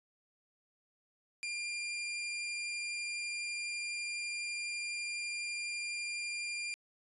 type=tone; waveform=sawtooth; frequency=2396 Hz; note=D7; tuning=34 cents sharp; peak=-33 dBFS; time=1.43-6.74 s; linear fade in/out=0 ms; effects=resampled to 24000 Hz